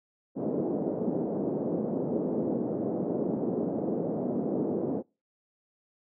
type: band-pass noise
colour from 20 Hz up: pink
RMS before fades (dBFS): -30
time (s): 0.35-5.03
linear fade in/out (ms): 50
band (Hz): 190 to 540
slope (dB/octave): 24
effects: noise-tail reverb RT60 0.3 s tail -26 dB re dry